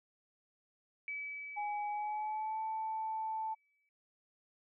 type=tone with exponential decay; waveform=sine; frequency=2292 Hz; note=D7; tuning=43 cents flat; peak=-37 dBFS; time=1.08-3.89 s; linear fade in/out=1 ms; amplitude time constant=610 ms
type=tone with pitch glide; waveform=sine; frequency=830.6 to 880 Hz; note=G#5 to A5; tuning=0 to 0 cents; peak=-35 dBFS; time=1.56-3.55 s; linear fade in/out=20 ms; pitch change=+100 cents; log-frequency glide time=1.9-2.61 s
effects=none